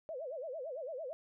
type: tone with vibrato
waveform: sine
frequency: 573 Hz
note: D5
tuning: 43 cents flat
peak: -39 dBFS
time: 0.09-1.13 s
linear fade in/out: 0 ms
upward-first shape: sine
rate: 8.9 Hz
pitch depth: 260 cents each way
effects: none